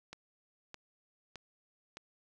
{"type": "click train", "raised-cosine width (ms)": 0.2, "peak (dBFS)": -28, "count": 4, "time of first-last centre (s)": [0.13, 1.97], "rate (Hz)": 1.63, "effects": []}